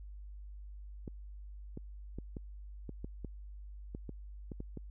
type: clicks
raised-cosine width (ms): 3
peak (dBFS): -29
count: 12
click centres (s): 1.078 / 1.774 / 2.186 / 2.368 / 2.893 / 3.045 / 3.247 / 3.949 / 4.093 / 4.518 / 4.604 / 4.773
effects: added 50 Hz sine -45 dBFS peak until 4.9 s